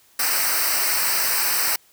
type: noise with comb filter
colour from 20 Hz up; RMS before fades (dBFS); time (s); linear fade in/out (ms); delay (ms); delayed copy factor
white; -21; 0.19-1.76; 5; 0.29; -0.85
effects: white hiss -56 dBFS RMS until 1.92 s